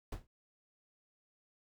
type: noise with exponential decay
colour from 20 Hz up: brown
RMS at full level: -34 dBFS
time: 0.12-0.27 s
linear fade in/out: 5 ms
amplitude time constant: 31 ms
effects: none